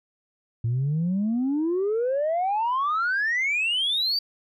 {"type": "exponential sweep", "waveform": "sine", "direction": "up", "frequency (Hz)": [112, 4699], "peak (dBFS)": -20, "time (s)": [0.64, 4.19], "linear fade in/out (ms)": 5, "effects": ["tanh soft clip ceiling -19 dBFS"]}